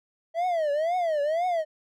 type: tone with vibrato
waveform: triangle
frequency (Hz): 647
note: E5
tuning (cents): -32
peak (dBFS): -21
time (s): 0.34-1.65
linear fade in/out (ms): 50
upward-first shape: triangle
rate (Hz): 2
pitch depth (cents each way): 240
effects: none